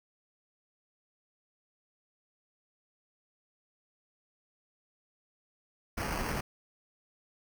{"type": "noise with sample-and-hold", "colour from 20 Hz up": "pink", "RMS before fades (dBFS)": -34, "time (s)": [5.97, 6.41], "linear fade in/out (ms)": 10, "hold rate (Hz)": 3675, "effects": []}